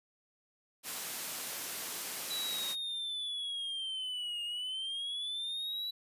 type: high-pass noise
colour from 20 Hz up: white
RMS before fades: -39 dBFS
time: 0.83-2.76 s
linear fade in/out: 50 ms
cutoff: 170 Hz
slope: 12 dB/octave
type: linear two-way sweep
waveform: triangle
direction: down then up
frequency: 3951 to 2835 to 3951 Hz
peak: -34 dBFS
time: 2.3-5.91 s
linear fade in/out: 10 ms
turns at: 4.43 s
effects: resampled to 32000 Hz